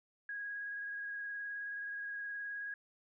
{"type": "tone with vibrato", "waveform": "sine", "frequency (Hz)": 1648, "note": "G#6", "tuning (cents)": -14, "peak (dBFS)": -39, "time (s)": [0.29, 2.74], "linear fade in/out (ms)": 2, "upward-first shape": "sine", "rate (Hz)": 19, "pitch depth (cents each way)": 20, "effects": []}